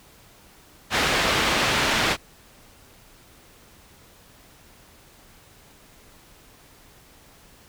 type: low-pass noise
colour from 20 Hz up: white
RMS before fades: -22 dBFS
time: 0.9-2.17 s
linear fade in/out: 50 ms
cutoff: 3000 Hz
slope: 12 dB/octave
effects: pink hiss -52 dBFS RMS until 7.68 s